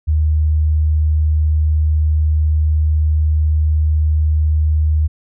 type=tone; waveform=sine; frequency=77 Hz; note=D#2; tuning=17 cents flat; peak=-11 dBFS; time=0.07-5.08 s; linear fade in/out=20 ms; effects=none